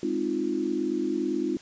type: chord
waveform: sine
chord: F minor seventh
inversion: first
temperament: equal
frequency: 207.7 / 261.6 / 311.1 / 349.2 Hz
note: Ab3 / C4 / Eb4 / F4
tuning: 0 / 0 / 0 / 0 cents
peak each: -35 / -31 / -29 / -29 dBFS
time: 0.03-1.57 s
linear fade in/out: 2 ms
effects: white hiss -50 dBFS RMS until 1.61 s + resampled to 16000 Hz